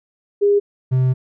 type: tone pair in turn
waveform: sine / triangle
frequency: 406.6 / 128.85 Hz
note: G#4 / C3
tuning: -37 / -26 cents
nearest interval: octave + minor sixth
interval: 1989 cents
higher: first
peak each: -11 dBFS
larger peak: neither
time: 0.41-0.6 / 0.91-1.14 s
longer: second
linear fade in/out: 20 ms
effects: none